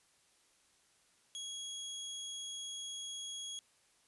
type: tone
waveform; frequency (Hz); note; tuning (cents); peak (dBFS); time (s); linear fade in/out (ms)
25% pulse; 3316; G#7; -3; -38; 1.35-3.59; 0
effects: white hiss -70 dBFS RMS until 4.07 s + resampled to 24000 Hz